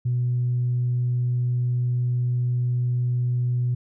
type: tone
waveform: sine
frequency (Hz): 123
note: B2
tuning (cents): -7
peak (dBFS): -19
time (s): 0.05-3.75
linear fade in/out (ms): 10
effects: tanh soft clip ceiling -16 dBFS